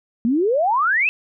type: exponential sweep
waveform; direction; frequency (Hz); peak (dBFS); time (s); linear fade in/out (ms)
sine; up; 220.7 to 2681; -15; 0.25-1.09; 0
effects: none